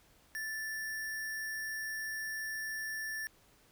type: tone with sample-and-hold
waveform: sine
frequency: 1757 Hz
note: A6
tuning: 3 cents flat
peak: -36 dBFS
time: 0.35-3.27 s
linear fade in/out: 0 ms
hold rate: 7350 Hz
effects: pink hiss -65 dBFS RMS until 3.71 s